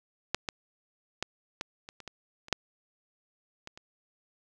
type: clicks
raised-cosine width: 0.2 ms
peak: -9 / -14 / -13 / -16 / -26 / -29 / -23 / -29 / -7 / -24 / -29 dBFS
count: 11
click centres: 0.346 / 0.488 / 1.226 / 1.611 / 1.889 / 2.003 / 2.077 / 2.484 / 2.527 / 3.674 / 3.775 s
effects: none